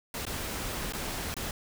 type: noise with dropouts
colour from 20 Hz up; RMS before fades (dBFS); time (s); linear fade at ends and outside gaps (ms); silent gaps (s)
pink; -35; 0.14-1.51; 2; 0.253-0.266 / 0.924-0.934 / 1.342-1.366
effects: none